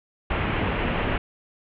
pink low-pass noise, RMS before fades -25 dBFS, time 0.3-1.18 s, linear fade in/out 5 ms, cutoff 3000 Hz, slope 48 dB/octave, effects none

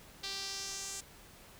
sawtooth tone with band-pass filter sweep, 392 Hz, G4, in tune, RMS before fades -41 dBFS, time 0.23-1.01 s, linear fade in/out 10 ms, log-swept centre 4300 to 7400 Hz, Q 2.7, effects pink hiss -56 dBFS RMS until 1.59 s

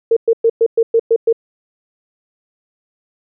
sine tone bursts, 457 Hz, A#4, 34 cents flat, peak -8 dBFS, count 8, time 0.11-1.328 s, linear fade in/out 5 ms, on 56 ms, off 110 ms, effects none

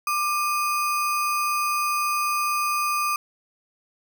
sine tone with sample-and-hold, 1187 Hz, D6, 18 cents sharp, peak -21 dBFS, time 0.07-3.16 s, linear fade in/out 2 ms, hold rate 3675 Hz, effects none

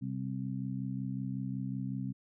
harmonic tone, 65.41 Hz, C2, in tune, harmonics 2 / 3 / 4, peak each -37 / -38 / -40 dBFS, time 0.01-2.13 s, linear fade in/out 20 ms, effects none

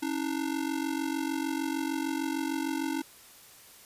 square ring-modulated tone, 298 Hz, D4, 25 cents sharp, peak -27 dBFS, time 0.02-3.02 s, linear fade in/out 10 ms, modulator 23.3 Hz, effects white hiss -53 dBFS RMS until 3.85 s + resampled to 32000 Hz

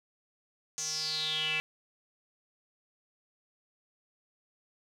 square tone with band-pass filter sweep, 155.56 Hz, D#3, in tune, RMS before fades -33 dBFS, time 0.78-1.6 s, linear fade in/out 0 ms, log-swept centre 6500 to 2500 Hz, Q 7.9, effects none

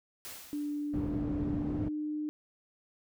white noise with exponential decay, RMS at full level -42 dBFS, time 0.25-1.22 s, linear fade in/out 0 ms, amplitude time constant 210 ms
sine tone with pitch glide, 293.7 to 302 Hz, D4 to D4, 0 to +48 cents, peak -32 dBFS, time 0.53-2.29 s, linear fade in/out 0 ms, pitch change +48 cents, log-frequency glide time 1.69-1.84 s
white low-pass noise, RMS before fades -36 dBFS, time 0.93-1.89 s, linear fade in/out 10 ms, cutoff 230 Hz, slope 12 dB/octave
effects none

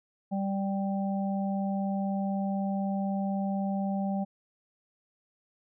harmonic tone, 196 Hz, G3, in tune, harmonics 1 / 3 / 4, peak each -28 / -38 / -36 dBFS, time 0.31-4.25 s, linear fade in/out 20 ms, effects none

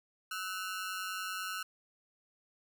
sawtooth ring-modulated tone, 1396.9 Hz, F6, in tune, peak -30 dBFS, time 0.31-1.63 s, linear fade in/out 5 ms, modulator 94.9 Hz, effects none

